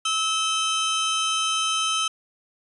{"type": "tone pair together", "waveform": "sawtooth", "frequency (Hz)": [1300, 3092], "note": ["E6", "G7"], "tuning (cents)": [-24, -24], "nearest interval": "octave + minor third", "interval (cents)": 1500, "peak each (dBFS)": -21, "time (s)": [0.05, 2.08], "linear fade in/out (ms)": 5, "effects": ["resampled to 24000 Hz"]}